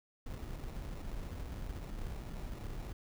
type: noise with sample-and-hold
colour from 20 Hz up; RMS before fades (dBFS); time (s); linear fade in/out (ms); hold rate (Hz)
brown; -42; 0.26-2.93; 5; 1575
effects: none